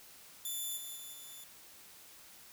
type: tone with level steps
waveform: 5% pulse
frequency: 3506 Hz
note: A7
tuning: 7 cents flat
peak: -29 / -35 / -38 / -41 dBFS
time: 0.45-1.44 s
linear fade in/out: 2 ms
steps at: 0.76 / 0.95 / 1.12 s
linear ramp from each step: 20 ms
effects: white hiss -56 dBFS RMS until 2.52 s